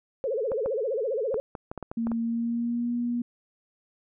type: tone with vibrato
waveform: sine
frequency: 484.2 Hz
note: B4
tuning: 34 cents flat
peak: -25 dBFS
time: 0.24-1.4 s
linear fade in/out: 0 ms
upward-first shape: sine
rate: 15 Hz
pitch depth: 250 cents each way
type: clicks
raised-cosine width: 1 ms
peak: -21 dBFS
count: 10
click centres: 0.518 / 0.66 / 1.343 / 1.552 / 1.715 / 1.777 / 1.827 / 1.915 / 2.07 / 2.117 s
type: tone with pitch glide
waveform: sine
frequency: 230 to 239.9 Hz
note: A#3 to A#3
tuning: -23 to +50 cents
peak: -25 dBFS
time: 1.97-3.22 s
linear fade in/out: 5 ms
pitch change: +73 cents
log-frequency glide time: 2.2-2.93 s
effects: none